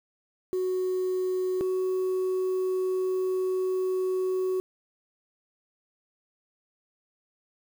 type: tone pair in turn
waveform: sine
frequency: 370 / 372.4 Hz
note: F#4 / F#4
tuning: 0 / +11 cents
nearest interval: unison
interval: 11 cents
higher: second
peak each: -23 / -22 dBFS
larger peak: second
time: 0.53-1.61 / 1.61-4.6 s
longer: second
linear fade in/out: 0 ms
effects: tanh soft clip ceiling -23 dBFS + 8-bit